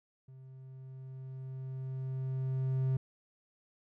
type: tone with level ramp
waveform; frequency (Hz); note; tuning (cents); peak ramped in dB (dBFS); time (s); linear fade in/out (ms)
triangle; 131.5; C3; +9; -48 to -25; 0.28-2.97; 5
effects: none